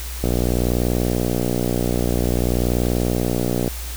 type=click train; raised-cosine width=2 ms; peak=-7 dBFS; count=209; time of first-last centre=0.24-3.678 s; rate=60.5 Hz; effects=added 60 Hz sine -28 dBFS peak until 3.96 s + white hiss -34 dBFS RMS until 3.96 s